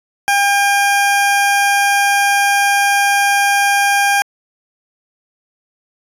20% pulse tone, 803 Hz, G5, 41 cents sharp, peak -6 dBFS, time 0.28-4.22 s, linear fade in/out 0 ms, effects resampled to 32000 Hz

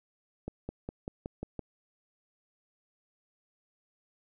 accelerating click train, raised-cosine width 2 ms, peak -23 dBFS, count 7, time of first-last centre 0.48-1.593 s, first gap 210 ms, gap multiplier 0.95, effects none

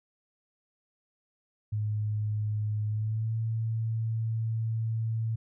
sine tone with pitch glide, 106.2 to 112.51 Hz, G#2 to A2, +39 to +39 cents, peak -27 dBFS, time 1.72-5.36 s, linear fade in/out 10 ms, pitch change +100 cents, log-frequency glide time 2.87-3.34 s, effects none

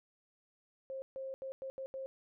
sine tone bursts at uneven times, 533 Hz, C5, 32 cents sharp, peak -39 dBFS, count 6, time 0.9-1.02 / 1.16-1.34 / 1.42-1.52 / 1.62-1.7 / 1.78-1.86 / 1.94-2.06 s, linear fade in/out 0 ms, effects none

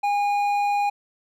triangle tone with hard clipping, 816 Hz, G#5, 31 cents flat, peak -21 dBFS, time 0.03-0.9 s, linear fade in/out 10 ms, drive 10 dB, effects none

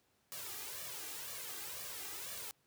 white noise with flanger, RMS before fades -45 dBFS, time 0.32-2.51 s, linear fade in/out 0 ms, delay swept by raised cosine 1.7 to 2.55 ms, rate 2 Hz, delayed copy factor +0.8, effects pink hiss -75 dBFS RMS until 2.66 s + high-pass 80 Hz 12 dB/octave

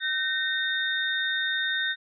sine tone cluster, 1533 / 1844 / 3662 Hz, G6 / A#6 / A#7, -39 / -19 / -32 cents, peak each -29 dBFS, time 0-1.96 s, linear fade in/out 50 ms, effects none

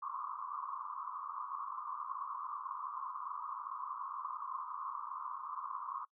white band-pass noise, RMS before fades -43 dBFS, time 0.02-6.05 s, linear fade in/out 5 ms, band 1000 to 1200 Hz, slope 96 dB/octave, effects noise-tail reverb RT60 0.1 s tail -21 dB re dry

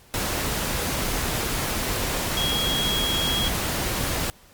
sine tone in noise, 3293 Hz, G#7, 15 cents flat, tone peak -24 dBFS, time 2.37-3.48 s, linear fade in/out 0 ms, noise pink, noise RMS -26 dBFS, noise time 0.14-4.3 s, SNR -1 dB, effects pink hiss -53 dBFS RMS until 4.53 s + Opus 48 kbps

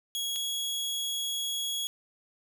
sawtooth tone pair in turn, 3322 / 3335 Hz, G#7 / G#7, 0 / +7 cents, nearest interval unison, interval 7 cents, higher second, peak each -27 dBFS, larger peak neither, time 0.15-0.36 / 0.36-1.87 s, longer second, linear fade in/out 0 ms, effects 11-bit

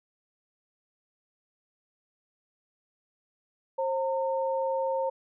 sine tone pair together, 533 / 912.2 Hz, C5 / A#5, +32 / -38 cents, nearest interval major sixth, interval 930 cents, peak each -27 / -31 dBFS, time 3.78-5.1 s, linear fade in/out 10 ms, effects none

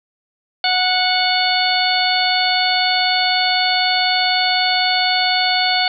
harmonic tone with a mistuned harmonic, 736 Hz, F#5, 9 cents flat, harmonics 1 / 2 / 3 / 4 / 5 / 6, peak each -19 / -23 / -22 / -24 / -23 / -19 dBFS, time 0.64-5.88 s, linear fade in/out 2 ms, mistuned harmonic 5, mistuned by -57 cents, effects none

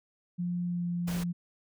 sine tone with pitch glide, 176 to 174.08 Hz, F3 to F3, +14 to -5 cents, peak -29 dBFS, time 0.38-1.33 s, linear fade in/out 20 ms, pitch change -19 cents, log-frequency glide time 0.65-0.86 s
pink noise, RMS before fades -40 dBFS, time 1.07-1.24 s, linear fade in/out 10 ms
effects none

